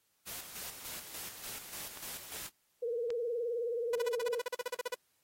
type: noise with tremolo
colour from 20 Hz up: white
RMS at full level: -43 dBFS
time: 0.26-2.5 s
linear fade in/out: 20 ms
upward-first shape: square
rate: 3.4 Hz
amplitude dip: 50%
type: clicks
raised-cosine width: 0.2 ms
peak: -27 dBFS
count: 3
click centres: 1.973 / 2.361 / 3.104 s
type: tone with vibrato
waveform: sine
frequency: 471.8 Hz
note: A#4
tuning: 21 cents sharp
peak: -32 dBFS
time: 2.82-4.4 s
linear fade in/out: 10 ms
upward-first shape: triangle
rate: 19 Hz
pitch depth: 99 cents each way
type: tone bursts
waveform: sawtooth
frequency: 493.9 Hz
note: B4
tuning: in tune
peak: -29 dBFS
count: 16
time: 3.93-4.945 s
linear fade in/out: 5 ms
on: 25 ms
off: 41 ms
effects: white hiss -75 dBFS RMS until 5.23 s + AAC 48 kbps